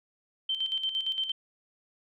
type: tone with tremolo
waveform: sine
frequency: 3111 Hz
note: G7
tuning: 14 cents flat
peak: -26 dBFS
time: 0.49-1.32 s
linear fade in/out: 5 ms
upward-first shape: square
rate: 8.7 Hz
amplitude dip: 60%
effects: none